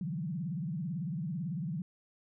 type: tone with vibrato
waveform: sine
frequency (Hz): 165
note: E3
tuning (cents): +2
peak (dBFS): -33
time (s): 0.01-1.82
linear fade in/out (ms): 2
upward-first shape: sine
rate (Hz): 18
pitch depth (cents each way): 270
effects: none